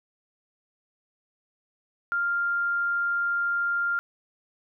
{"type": "tone", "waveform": "sine", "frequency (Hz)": 1396.9, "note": "F6", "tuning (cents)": 0, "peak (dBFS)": -23, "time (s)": [2.12, 3.99], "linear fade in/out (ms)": 0, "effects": []}